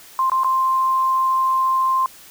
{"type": "tone with dropouts", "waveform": "sine", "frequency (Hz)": 1049, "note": "C6", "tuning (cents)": 4, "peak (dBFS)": -15, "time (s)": [0.19, 2.06], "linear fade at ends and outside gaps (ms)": 1, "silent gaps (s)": [[0.298, 0.318], [0.435, 0.445]], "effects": ["white hiss -44 dBFS RMS until 2.3 s"]}